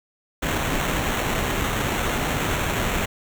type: noise with sample-and-hold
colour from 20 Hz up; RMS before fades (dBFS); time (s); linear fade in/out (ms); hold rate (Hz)
pink; -24; 0.42-3.06; 10; 4900
effects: none